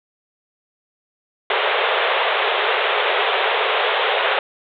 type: band-pass noise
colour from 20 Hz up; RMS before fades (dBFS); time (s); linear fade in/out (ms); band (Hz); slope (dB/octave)
pink; -19; 1.5-4.39; 2; 400 to 3700; 96
effects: none